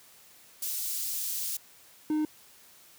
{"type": "high-pass noise", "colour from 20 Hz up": "white", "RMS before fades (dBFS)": -33, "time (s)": [0.62, 1.57], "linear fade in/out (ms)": 5, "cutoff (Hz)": 5100, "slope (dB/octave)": 12}
{"type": "tone", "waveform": "triangle", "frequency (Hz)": 306.6, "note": "D#4", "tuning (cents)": -25, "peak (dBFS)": -23, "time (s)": [2.1, 2.25], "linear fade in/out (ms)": 2}
{"effects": ["white hiss -56 dBFS RMS until 2.98 s", "high-pass 60 Hz 12 dB/octave"]}